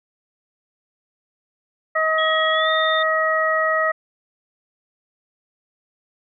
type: harmonic tone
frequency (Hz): 634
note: D#5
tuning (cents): +32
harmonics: 1 / 2 / 3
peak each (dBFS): -21 / -21 / -21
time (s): 1.95-3.92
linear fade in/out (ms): 10
type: tone with pitch glide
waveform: sine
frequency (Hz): 3322 to 3623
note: G#7 to A7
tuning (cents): 0 to +50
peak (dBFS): -24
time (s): 2.18-3.03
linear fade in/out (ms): 5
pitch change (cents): +150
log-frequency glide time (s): 2.52-2.7
effects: none